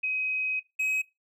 sine / triangle tone pair in turn, 2528 / 2540 Hz, D#7 / D#7, +27 / +35 cents, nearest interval unison, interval 8 cents, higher second, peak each -25 / -23 dBFS, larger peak second, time 0.03-0.6 / 0.79-1.02 s, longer first, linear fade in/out 10 ms, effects noise-tail reverb RT60 0.2 s tail -19 dB re dry

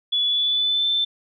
sine tone with pitch glide, 3420 to 3541 Hz, A7 to A7, -50 to +10 cents, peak -18 dBFS, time 0.12-1.05 s, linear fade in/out 10 ms, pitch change +60 cents, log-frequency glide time 0.26-0.87 s, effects none

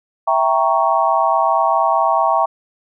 sine chord, E diminished seventh, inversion none, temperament equal, 659.3 / 784 / 932.3 / 1108.7 Hz, E5 / G5 / Bb5 / Db6, 0 / 0 / 0 / 0 cents, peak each -18 dBFS, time 0.27-2.46 s, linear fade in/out 10 ms, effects none

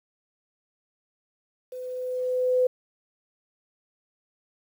sine tone with level ramp, 505 Hz, B4, 39 cents sharp, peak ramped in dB -34 to -17 dBFS, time 1.72-2.67 s, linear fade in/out 5 ms, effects 9-bit

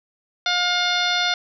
harmonic tone, 712 Hz, F5, 33 cents sharp, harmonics 1 / 2 / 3 / 4 / 5 / 6 / 7 / 8, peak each -26 / -24 / -27 / -32 / -23 / -28 / -32 / -35 dBFS, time 0.46-1.34 s, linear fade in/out 2 ms, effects none

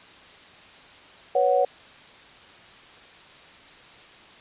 sine chord, B suspended second, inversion none, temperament equal, 493.9 / 554.4 / 740 Hz, B4 / C#5 / F#5, 0 / 0 / 0 cents, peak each -23 / -21 / -22 dBFS, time 1.35-1.65 s, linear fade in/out 5 ms, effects white hiss -48 dBFS RMS until 4.4 s + resampled to 8000 Hz

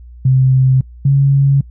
sine tone pair in turn, 130.81 / 138.59 Hz, C3 / C#3, 0 / 0 cents, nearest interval minor second, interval 100 cents, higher second, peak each -7 dBFS, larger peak neither, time 0.25-0.81 / 1.05-1.61 s, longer neither, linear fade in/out 5 ms, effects noise-tail reverb RT60 0.1 s tail -25 dB re dry + added 60 Hz sine -33 dBFS peak until 1.7 s

